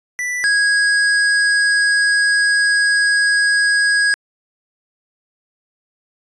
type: tone pair in turn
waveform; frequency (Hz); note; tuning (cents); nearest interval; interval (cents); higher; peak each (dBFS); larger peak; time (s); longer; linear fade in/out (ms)
square; 1975.5 / 1651.6; B6 / G#6; 0 / -10; minor third; 310; first; -20 / -13; second; 0.19-0.44 / 0.44-4.14; second; 0
effects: resampled to 22050 Hz